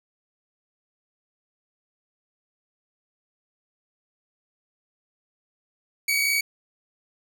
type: tone pair together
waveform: sawtooth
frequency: 2204 / 2267 Hz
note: C#7 / C#7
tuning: -11 / +38 cents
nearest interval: unison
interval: 49 cents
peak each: -26 / -18 dBFS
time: 6.08-6.41 s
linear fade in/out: 5 ms
effects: none